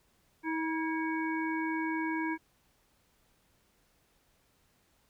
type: harmonic tone with a mistuned harmonic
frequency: 319.7 Hz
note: D#4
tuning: 47 cents sharp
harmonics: 1 / 3 / 5 / 7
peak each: -32 / -37 / -39 / -40 dBFS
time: 0.43-2.38 s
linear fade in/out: 50 ms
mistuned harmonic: 5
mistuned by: +45 cents
effects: pink hiss -70 dBFS RMS until 5.09 s